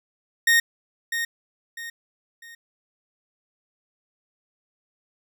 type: tone with echo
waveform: 40% pulse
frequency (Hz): 1854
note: A#6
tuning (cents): -10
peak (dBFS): -14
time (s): 0.47-0.6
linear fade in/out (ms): 5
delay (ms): 650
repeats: 3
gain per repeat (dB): -9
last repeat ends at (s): 2.55
effects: none